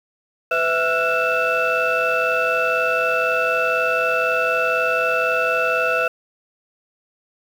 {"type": "tone cluster", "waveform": "sine", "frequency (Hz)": [503, 655, 1349, 1453, 2650], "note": ["B4", "E5", "E6", "F#6", "E7"], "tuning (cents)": [32, -11, 40, -32, 9], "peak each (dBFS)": -22, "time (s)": [0.51, 6.08], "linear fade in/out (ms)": 5, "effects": ["tanh soft clip ceiling -11 dBFS", "7-bit"]}